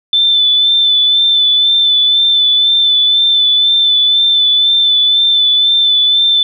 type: tone with vibrato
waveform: sine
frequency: 3520 Hz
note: A7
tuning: in tune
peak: -7 dBFS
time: 0.13-6.43 s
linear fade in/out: 2 ms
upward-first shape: sine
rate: 2 Hz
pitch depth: 26 cents each way
effects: none